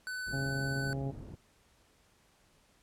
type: tone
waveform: square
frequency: 1503 Hz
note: F#6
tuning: 27 cents sharp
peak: -37 dBFS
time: 0.07-0.93 s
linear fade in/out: 0 ms
type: low-pass noise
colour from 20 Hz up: white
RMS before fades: -46 dBFS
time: 0.26-1.36 s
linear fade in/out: 20 ms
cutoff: 200 Hz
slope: 12 dB/octave
type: harmonic tone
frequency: 136.4 Hz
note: C#3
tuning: 28 cents flat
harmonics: 1 / 2 / 3 / 4 / 5 / 6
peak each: -34 / -40 / -44 / -46 / -48 / -50 dBFS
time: 0.32-1.12 s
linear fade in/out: 20 ms
effects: pink hiss -67 dBFS RMS until 2.82 s + low-pass 11000 Hz 12 dB/octave